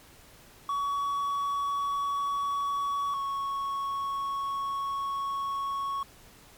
triangle tone pair in turn, 1128 / 1106.7 Hz, C#6 / C#6, +30 / -3 cents, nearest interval unison, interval 33 cents, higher first, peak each -25 / -27 dBFS, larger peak first, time 0.69-3.14 / 3.14-6.03 s, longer second, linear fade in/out 2 ms, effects pink hiss -54 dBFS RMS until 6.57 s + MP3 96 kbps

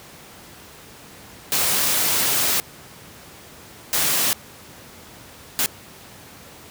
white noise bursts at uneven times, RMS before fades -20 dBFS, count 3, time 1.52-2.6 / 3.93-4.33 / 5.59-5.66 s, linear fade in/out 0 ms, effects pink hiss -43 dBFS RMS until 6.7 s + high-pass 80 Hz 12 dB/octave

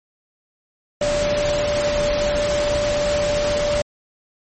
sine tone in noise, 587.3 Hz, D5, in tune, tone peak -18 dBFS, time 1.01-3.82 s, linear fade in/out 5 ms, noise pink, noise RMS -25 dBFS, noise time 1.01-3.82 s, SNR +4 dB, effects MP3 32 kbps

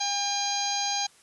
harmonic tone, 805 Hz, G5, 46 cents sharp, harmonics 1 / 2 / 3 / 4 / 5 / 6 / 7 / 8, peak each -30 / -41 / -38 / -37 / -33 / -33 / -42 / -32 dBFS, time 0-1.07 s, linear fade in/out 10 ms, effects white hiss -57 dBFS RMS until 1.22 s + resampled to 24000 Hz

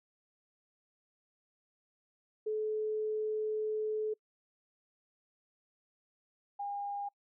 sine tone pair in turn, 430.7 / 808.8 Hz, A4 / G#5, -37 / -46 cents, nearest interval major seventh, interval 1091 cents, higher second, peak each -31 / -35 dBFS, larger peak first, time 2.46-4.14 / 6.59-7.09 s, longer first, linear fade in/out 10 ms, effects noise-tail reverb RT60 0.1 s tail -26 dB re dry

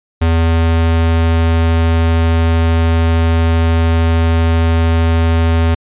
square tone, 82.41 Hz, E2, in tune, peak -10 dBFS, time 0.21-5.75 s, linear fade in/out 10 ms, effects resampled to 8000 Hz

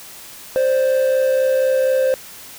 triangle tone pair together, 523.3 / 587.4 Hz, C5 / D5, 0 / 0 cents, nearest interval major second, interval 200 cents, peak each -12 / -22 dBFS, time 0.56-2.14 s, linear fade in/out 0 ms, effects white hiss -38 dBFS RMS until 2.58 s

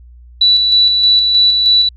sine tone with tremolo, 3951 Hz, B7, in tune, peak -6 dBFS, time 0.41-1.89 s, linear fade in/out 5 ms, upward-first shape square, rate 3.2 Hz, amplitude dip 35%, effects added 60 Hz sine -36 dBFS peak until 1.96 s

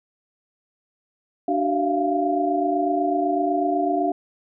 sine tone cluster, 294.7 / 376.2 / 669 / 697 Hz, D4 / F#4 / E5 / F5, +6 / +29 / +25 / -4 cents, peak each -24 / -26 / -30 / -22 dBFS, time 1.48-4.12 s, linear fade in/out 5 ms, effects none

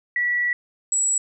sine tone pair in turn, 1945 / 7780 Hz, B6 / B8, -27 / -27 cents, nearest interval 2 octaves, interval 2400 cents, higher second, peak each -19 / -18 dBFS, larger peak second, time 0.16-0.53 / 0.92-1.18 s, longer first, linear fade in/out 2 ms, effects none

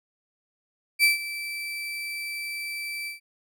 35% pulse tone with ADSR envelope, 2326 Hz, D7, 17 cents flat, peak -13 dBFS, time 0.99-3.2 s, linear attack 46 ms, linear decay 140 ms, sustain -16 dB, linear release 130 ms, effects none

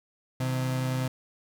35% pulse tone pair together, 129 / 159.65 Hz, C3 / D#3, -24 / +45 cents, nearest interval major third, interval 369 cents, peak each -25 / -36 dBFS, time 0.4-1.08 s, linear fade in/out 5 ms, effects none

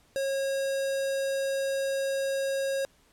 square tone with notch filter, 544 Hz, C#5, 33 cents flat, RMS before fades -29 dBFS, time 0.16-2.85 s, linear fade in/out 0 ms, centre 2300 Hz, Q 1.8, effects pink hiss -63 dBFS RMS until 3.12 s + low-pass 12000 Hz 12 dB/octave

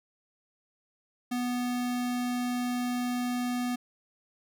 square tone, 246.1 Hz, B3, 6 cents flat, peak -29 dBFS, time 1.31-3.76 s, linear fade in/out 10 ms, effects none

